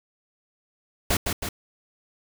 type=noise with echo; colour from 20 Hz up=pink; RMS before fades=-22 dBFS; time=1.1-1.17 s; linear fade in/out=5 ms; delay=160 ms; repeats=2; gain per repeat=-4 dB; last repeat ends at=1.49 s; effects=none